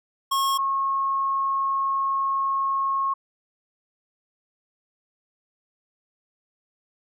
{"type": "tone pair in turn", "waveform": ["square", "sine"], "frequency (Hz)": [1088, 1088], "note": ["C#6", "C#6"], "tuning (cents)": [-33, -33], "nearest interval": "unison", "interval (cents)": 0, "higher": "neither", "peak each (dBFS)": -21, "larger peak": "neither", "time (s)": [[0.31, 0.58], [0.58, 3.14]], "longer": "second", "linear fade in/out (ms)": 10, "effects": []}